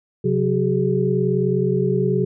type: tone cluster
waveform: sine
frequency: 132.5 / 183 / 380 / 419 Hz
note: C3 / F#3 / F#4 / G#4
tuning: +22 / -19 / +46 / +15 cents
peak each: -22 dBFS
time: 0.24-2.25 s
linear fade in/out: 10 ms
effects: none